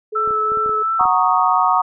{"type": "tone", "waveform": "sine", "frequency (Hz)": 429.3, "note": "A4", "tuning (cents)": -43, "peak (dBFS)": -24, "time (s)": [0.12, 0.83], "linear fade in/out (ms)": 10}
{"type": "tone with vibrato", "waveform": "sine", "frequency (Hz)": 1318.5, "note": "E6", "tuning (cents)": 0, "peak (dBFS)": -16, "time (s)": [0.15, 1.05], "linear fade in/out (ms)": 10, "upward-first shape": "sine", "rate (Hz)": 2.8, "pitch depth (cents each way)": 18}
{"type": "clicks", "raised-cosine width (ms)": 2, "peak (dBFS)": -22, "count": 8, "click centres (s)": [0.276, 0.308, 0.519, 0.573, 0.661, 0.694, 1.01, 1.055]}
{"type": "chord", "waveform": "sine", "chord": "D# minor seventh", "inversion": "first", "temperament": "equal", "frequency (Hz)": [740, 932.3, 1108.7, 1244.5], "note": ["F#5", "A#5", "C#6", "D#6"], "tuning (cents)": [0, 0, 0, 0], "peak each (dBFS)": -18, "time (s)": [0.99, 1.82], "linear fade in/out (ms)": 10}
{"effects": []}